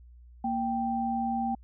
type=tone pair together; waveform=sine; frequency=233.1 / 784.1 Hz; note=A#3 / G5; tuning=0 / 0 cents; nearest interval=octave + major sixth; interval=2100 cents; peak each=-30 / -29 dBFS; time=0.44-1.55 s; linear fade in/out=5 ms; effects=added 60 Hz sine -49 dBFS peak until 1.63 s